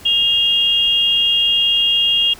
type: tone pair together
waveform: sine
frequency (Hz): 2813 / 3275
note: F7 / G#7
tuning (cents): +12 / -25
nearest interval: minor third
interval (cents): 263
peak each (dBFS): -15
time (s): 0.05-2.34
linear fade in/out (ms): 10
effects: pink hiss -40 dBFS RMS until 2.39 s